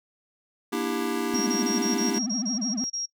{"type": "chord", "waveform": "square", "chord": "E half-diminished seventh", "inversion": "second", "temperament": "just", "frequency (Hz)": [237.3, 296.7, 329.6, 395.6], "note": ["Bb3", "D4", "E4", "G4"], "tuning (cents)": [31, 18, 0, 16], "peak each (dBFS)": -32, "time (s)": [0.72, 2.19], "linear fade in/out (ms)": 10}
{"type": "tone with vibrato", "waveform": "triangle", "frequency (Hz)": 230.3, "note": "A#3", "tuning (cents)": -21, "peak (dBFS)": -25, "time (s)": [1.34, 2.84], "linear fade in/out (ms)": 0, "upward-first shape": "triangle", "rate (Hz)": 13, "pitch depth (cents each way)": 280}
{"type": "tone bursts", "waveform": "sine", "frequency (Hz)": 5610, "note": "F8", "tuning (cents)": 7, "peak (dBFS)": -28, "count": 11, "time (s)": [1.34, 3.06], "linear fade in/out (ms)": 10, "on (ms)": 130, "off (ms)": 29}
{"effects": ["noise-tail reverb RT60 0.1 s tail -21 dB re dry"]}